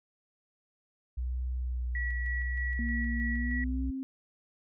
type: tone with vibrato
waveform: sine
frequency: 61.74 Hz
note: B1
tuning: in tune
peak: -30 dBFS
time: 1.17-3.91 s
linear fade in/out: 10 ms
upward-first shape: sine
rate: 0.86 Hz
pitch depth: 29 cents each way
type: tone with tremolo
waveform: sine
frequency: 1935 Hz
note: B6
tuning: 36 cents flat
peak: -33 dBFS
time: 1.95-3.64 s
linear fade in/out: 2 ms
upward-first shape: square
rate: 3.2 Hz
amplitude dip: 30%
type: tone with pitch glide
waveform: sine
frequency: 235 to 265.3 Hz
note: A#3 to C4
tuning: +14 to +24 cents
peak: -33 dBFS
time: 2.79-4.03 s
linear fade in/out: 0 ms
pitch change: +210 cents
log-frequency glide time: 3.31-3.83 s
effects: none